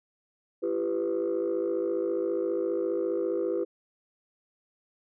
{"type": "tone cluster", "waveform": "sine", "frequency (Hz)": [338.8, 393.6, 498.5], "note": ["E4", "G4", "B4"], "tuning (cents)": [48, 7, 16], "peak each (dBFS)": -29, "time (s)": [0.62, 3.65], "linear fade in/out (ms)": 20, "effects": ["tanh soft clip ceiling -21 dBFS"]}